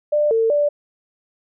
sine tone with pitch steps, 595 / 451 / 585 Hz, D5 / A4 / D5, +22 / +43 / -7 cents, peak -14 dBFS, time 0.12-0.69 s, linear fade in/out 10 ms, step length 190 ms, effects none

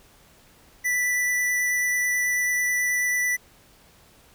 square tone with vibrato, 1975.5 Hz, B6, in tune, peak -22 dBFS, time 0.84-3.37 s, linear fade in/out 20 ms, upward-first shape triangle, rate 9.2 Hz, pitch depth 10 cents each way, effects pink hiss -55 dBFS RMS until 4.34 s

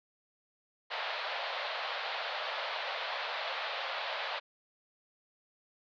pink band-pass noise, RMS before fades -37 dBFS, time 0.9-4.4 s, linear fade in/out 20 ms, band 540 to 4300 Hz, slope 48 dB/octave, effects none

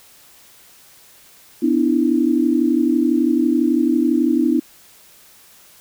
sine tone cluster, 249.4 / 295.5 / 327.5 Hz, B3 / D4 / E4, +17 / +11 / -11 cents, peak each -18 dBFS, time 1.62-4.6 s, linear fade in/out 10 ms, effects white hiss -48 dBFS RMS until 5.8 s

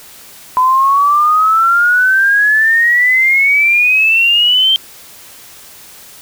sine exponential sweep, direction up, 1005 to 3166 Hz, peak -7 dBFS, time 0.57-4.76 s, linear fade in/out 0 ms, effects white hiss -37 dBFS RMS until 6.21 s

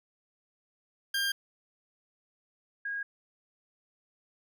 20% pulse / sine tone pair in turn, 1600 / 1636.5 Hz, G6 / G#6, +35 / -26 cents, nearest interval unison, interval 39 cents, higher second, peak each -23 / -32 dBFS, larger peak first, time 1.14-1.32 / 2.85-3.03 s, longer neither, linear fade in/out 5 ms, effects none

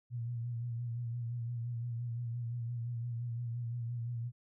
sine tone with vibrato, 118.6 Hz, A#2, 30 cents sharp, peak -35 dBFS, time 0.1-4.32 s, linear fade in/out 50 ms, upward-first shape sine, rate 5.8 Hz, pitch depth 46 cents each way, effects none

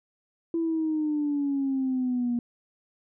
sine exponential sweep, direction down, 334.7 to 237.6 Hz, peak -23 dBFS, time 0.54-2.39 s, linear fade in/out 2 ms, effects tanh soft clip ceiling -19 dBFS

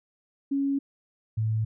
sine tone pair in turn, 277.2 / 110.01 Hz, C#4 / A2, 0 / 0 cents, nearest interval octave + major third, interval 1600 cents, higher first, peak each -23 dBFS, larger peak neither, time 0.51-0.79 / 1.37-1.65 s, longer neither, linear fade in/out 10 ms, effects none

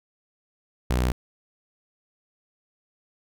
sawtooth tone, 62 Hz, B1, 7 cents sharp, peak -17 dBFS, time 0.9-1.12 s, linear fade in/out 5 ms, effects none

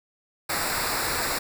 pink noise with comb filter, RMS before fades -27 dBFS, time 0.49-1.39 s, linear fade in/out 10 ms, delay 0.32 ms, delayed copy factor -0.75, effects none

